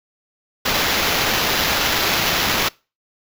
white noise with sample-and-hold, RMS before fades -19 dBFS, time 0.65-2.69 s, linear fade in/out 10 ms, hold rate 8820 Hz, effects noise-tail reverb RT60 0.3 s tail -24 dB re dry

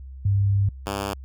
sine / 5% pulse tone pair in turn, 99.6 / 99.6 Hz, G2 / G2, +28 / +28 cents, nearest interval unison, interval 0 cents, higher neither, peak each -17 / -15 dBFS, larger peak second, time 0.25-0.69 / 0.86-1.14 s, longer first, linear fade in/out 5 ms, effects added 66 Hz sine -36 dBFS peak until 1.24 s

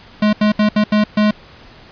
square tone bursts at uneven times, 211.2 Hz, G#3, 29 cents sharp, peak -11 dBFS, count 6, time 0.22-0.33 / 0.41-0.52 / 0.59-0.69 / 0.76-0.84 / 0.92-1.04 / 1.17-1.31 s, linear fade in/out 5 ms, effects pink hiss -42 dBFS RMS until 1.91 s + resampled to 11025 Hz

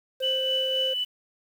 triangle tone, 523.3 Hz, C5, in tune, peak -26 dBFS, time 0.2-0.94 s, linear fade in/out 10 ms
sine tone with tremolo, 2980 Hz, F#7, 12 cents sharp, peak -22 dBFS, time 0.22-1.05 s, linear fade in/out 20 ms, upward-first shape triangle, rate 3.8 Hz, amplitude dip 40%
effects tanh soft clip ceiling -14 dBFS + 8-bit

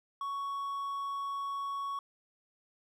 triangle tone, 1114 Hz, C#6, 8 cents sharp, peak -32 dBFS, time 0.21-1.99 s, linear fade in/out 2 ms, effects none

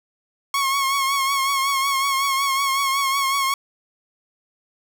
sawtooth tone with vibrato, 1095 Hz, C#6, 22 cents flat, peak -15 dBFS, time 0.54-3.54 s, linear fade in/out 2 ms, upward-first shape triangle, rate 5.4 Hz, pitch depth 52 cents each way, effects none

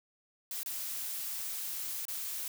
blue noise with dropouts, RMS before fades -38 dBFS, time 0.51-2.48 s, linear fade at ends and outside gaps 1 ms, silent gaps 0.632-0.66 / 2.053-2.082 s, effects none

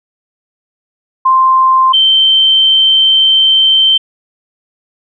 sine tone pair in turn, 1046.5 / 3113 Hz, C6 / G7, 0 / -13 cents, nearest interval octave + perfect fifth, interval 1887 cents, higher second, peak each -5 dBFS, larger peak neither, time 1.25-1.93 / 1.93-3.98 s, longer second, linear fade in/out 10 ms, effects none

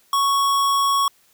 square tone, 1110 Hz, C#6, 2 cents sharp, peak -17 dBFS, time 0.13-1.08 s, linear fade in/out 2 ms, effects white hiss -58 dBFS RMS until 1.33 s

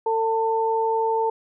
sine tone pair together, 450 / 894 Hz, A4 / A5, +39 / +27 cents, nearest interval octave, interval 1188 cents, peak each -22 dBFS, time 0.06-1.3 s, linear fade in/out 5 ms, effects none

